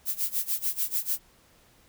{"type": "noise with tremolo", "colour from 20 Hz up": "violet", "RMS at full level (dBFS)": -26, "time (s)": [0.05, 1.2], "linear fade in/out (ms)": 50, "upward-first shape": "sine", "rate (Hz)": 6.8, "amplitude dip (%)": 90, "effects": ["pink hiss -60 dBFS RMS until 1.88 s"]}